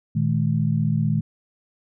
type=tone cluster; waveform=sine; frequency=116.8 / 156.5 / 212.1 Hz; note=A#2 / D#3 / G#3; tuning=+4 / +10 / +37 cents; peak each=-23 / -21 / -25 dBFS; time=0.15-1.21 s; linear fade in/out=10 ms; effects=none